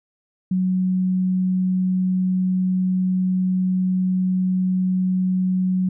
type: tone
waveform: sine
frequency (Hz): 185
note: F#3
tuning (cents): 0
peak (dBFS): -17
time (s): 0.51-5.89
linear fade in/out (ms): 5
effects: none